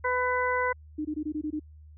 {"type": "harmonic tone", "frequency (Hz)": 500, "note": "B4", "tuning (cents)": 21, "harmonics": [1, 2, 3, 4], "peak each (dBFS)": [-29, -28, -31, -32], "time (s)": [0.04, 0.73], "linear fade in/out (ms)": 10}
{"type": "tone bursts", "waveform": "sine", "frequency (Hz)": 304.4, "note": "D#4", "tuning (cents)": -38, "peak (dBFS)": -28, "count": 7, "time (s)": [0.98, 1.597], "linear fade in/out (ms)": 10, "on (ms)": 71, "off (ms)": 20}
{"effects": ["added 76 Hz sine -47 dBFS peak until 1.97 s"]}